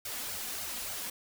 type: noise with flanger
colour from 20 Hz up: white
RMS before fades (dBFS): -38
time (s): 0.05-1.1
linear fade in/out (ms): 5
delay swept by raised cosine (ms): 1.3 to 4.2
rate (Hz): 3.5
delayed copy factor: +0.9
effects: none